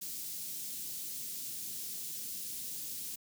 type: band-stop noise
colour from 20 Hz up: white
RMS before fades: -41 dBFS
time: 0.01-3.16 s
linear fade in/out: 10 ms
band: 240 to 4700 Hz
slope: 12 dB/octave
effects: high-pass 150 Hz 12 dB/octave